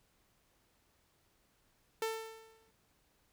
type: tone with exponential decay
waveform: sawtooth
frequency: 445.9 Hz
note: A4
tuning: 23 cents sharp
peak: -28 dBFS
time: 2.02-2.71 s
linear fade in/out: 2 ms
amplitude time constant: 150 ms
effects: pink hiss -73 dBFS RMS until 3.32 s